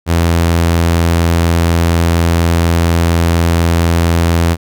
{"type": "tone", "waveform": "sawtooth", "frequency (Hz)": 84.2, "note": "E2", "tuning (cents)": 37, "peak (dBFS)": -5, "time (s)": [0.06, 4.57], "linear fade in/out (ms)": 50, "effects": []}